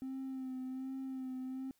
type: tone with vibrato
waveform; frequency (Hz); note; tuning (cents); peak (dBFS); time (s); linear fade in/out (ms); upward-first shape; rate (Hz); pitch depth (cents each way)
triangle; 261.6; C4; 0; -36; 0.02-1.71; 0; sine; 1.3; 28
effects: tanh soft clip ceiling -34 dBFS + white hiss -75 dBFS RMS until 1.79 s